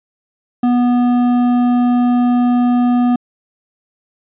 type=tone with hard clipping; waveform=sine; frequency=244.6 Hz; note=B3; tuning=16 cents flat; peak=-12 dBFS; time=0.63-3.16 s; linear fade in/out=5 ms; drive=9 dB; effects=resampled to 8000 Hz